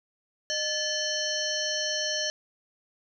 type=harmonic tone with a mistuned harmonic; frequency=611 Hz; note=D#5; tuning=32 cents flat; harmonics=1 / 3 / 5 / 7 / 9 / 10; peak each=-34 / -34 / -34 / -34 / -34 / -34 dBFS; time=0.5-2.3 s; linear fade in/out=0 ms; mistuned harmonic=3; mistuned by=-95 cents; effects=none